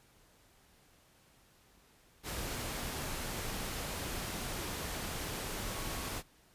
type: tone in noise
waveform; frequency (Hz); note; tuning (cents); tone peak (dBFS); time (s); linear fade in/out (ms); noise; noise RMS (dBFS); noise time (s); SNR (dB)
sine; 1108.7; C#6; 0; -50; 5.62-6.12; 50; pink; -39; 2.23-6.23; -14
effects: pink hiss -65 dBFS RMS until 6.54 s + resampled to 32000 Hz